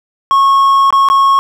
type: tone with dropouts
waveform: triangle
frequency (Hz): 1095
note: C#6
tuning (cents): -22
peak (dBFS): -4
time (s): 0.31-1.39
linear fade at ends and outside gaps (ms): 0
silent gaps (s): 0.905-0.926 / 1.087-1.1
effects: none